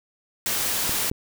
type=noise; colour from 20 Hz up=white; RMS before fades=-25 dBFS; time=0.46-1.1 s; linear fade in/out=0 ms
type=clicks; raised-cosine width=3 ms; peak=-18 dBFS; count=2; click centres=0.894 / 1.115 s
effects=none